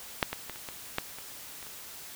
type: clicks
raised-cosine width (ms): 0.3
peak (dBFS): -7 / -16 / -21 / -28 / -22 / -11 / -27 / -29 / -30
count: 9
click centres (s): 0.228 / 0.33 / 0.497 / 0.559 / 0.688 / 0.984 / 1.186 / 1.628 / 1.668
effects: white hiss -45 dBFS RMS until 2.15 s